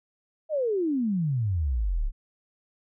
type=exponential sweep; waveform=sine; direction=down; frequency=649 to 30.86 Hz; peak=-23 dBFS; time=0.49-2.12 s; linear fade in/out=50 ms; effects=none